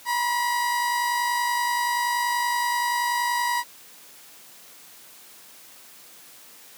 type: tone pair together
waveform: 30% pulse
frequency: 962.5 / 1013 Hz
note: B5 / B5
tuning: -45 / +44 cents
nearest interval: minor second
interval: 89 cents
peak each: -20 / -29 dBFS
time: 0.05-3.64 s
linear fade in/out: 50 ms
effects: white hiss -48 dBFS RMS until 6.77 s + high-pass 150 Hz 12 dB/octave